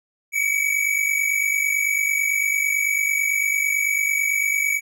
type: tone pair together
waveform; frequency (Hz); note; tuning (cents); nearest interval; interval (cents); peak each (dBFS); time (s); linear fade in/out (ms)
square; 2246 / 2295; C#7 / D7; +22 / -40; unison; 38; -23 / -22; 0.32-4.81; 50
effects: none